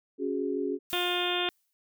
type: chord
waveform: sine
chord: C# suspended fourth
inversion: none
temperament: just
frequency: 277.2 / 369.6 / 415.8 Hz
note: C#4 / F#4 / G#4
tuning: 0 / -2 / +2 cents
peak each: -32 dBFS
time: 0.18-0.79 s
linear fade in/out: 50 ms
type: noise with exponential decay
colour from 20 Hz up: blue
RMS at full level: -39 dBFS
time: 0.9-1.73 s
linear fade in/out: 0 ms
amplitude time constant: 180 ms
type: harmonic tone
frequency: 355.2 Hz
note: F4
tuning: 29 cents sharp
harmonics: 1 / 2 / 3 / 4 / 5 / 6 / 7 / 8 / 9 / 10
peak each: -32 / -35 / -39 / -37 / -41 / -43 / -36 / -37 / -35 / -33 dBFS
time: 0.93-1.49 s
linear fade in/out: 0 ms
effects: none